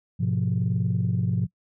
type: chord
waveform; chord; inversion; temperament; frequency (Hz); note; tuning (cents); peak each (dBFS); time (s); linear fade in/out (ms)
sine; F diminished; first; just; 104.77 / 125.72 / 174.61; Ab2 / Cb3 / F3; +16 / +31 / 0; -25; 0.19-1.47; 20
effects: noise-tail reverb RT60 0.1 s tail -23 dB re dry + tanh soft clip ceiling -15 dBFS